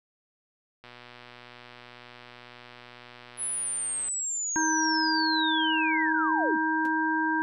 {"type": "click train", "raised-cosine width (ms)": 0.3, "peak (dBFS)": -30, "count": 397, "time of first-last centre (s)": [0.84, 4.086], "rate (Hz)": 122}
{"type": "linear sweep", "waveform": "sine", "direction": "down", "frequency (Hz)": [10320, 174.61], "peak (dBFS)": -28, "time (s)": [3.37, 6.58], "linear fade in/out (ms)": 50}
{"type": "harmonic tone", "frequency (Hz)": 316.8, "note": "D#4", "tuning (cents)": 31, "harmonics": [1, 3, 5], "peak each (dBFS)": [-28, -28, -28], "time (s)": [4.56, 7.42], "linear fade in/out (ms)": 0}
{"type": "tone with exponential decay", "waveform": "sawtooth", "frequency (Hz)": 261.6, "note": "C4", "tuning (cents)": 0, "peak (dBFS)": -34, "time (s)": [6.85, 6.92], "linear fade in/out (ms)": 2, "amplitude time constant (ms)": 15}
{"effects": []}